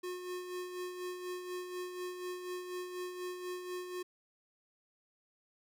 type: tone with tremolo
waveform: square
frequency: 361.4 Hz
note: F#4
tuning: 41 cents flat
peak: -38 dBFS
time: 0.03-4.03 s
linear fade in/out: 10 ms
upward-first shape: sine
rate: 4.1 Hz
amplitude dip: 50%
effects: none